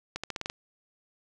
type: accelerating click train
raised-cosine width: 0.2 ms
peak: -16 dBFS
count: 7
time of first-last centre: 0.16-0.499 s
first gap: 76 ms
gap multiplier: 0.88
effects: none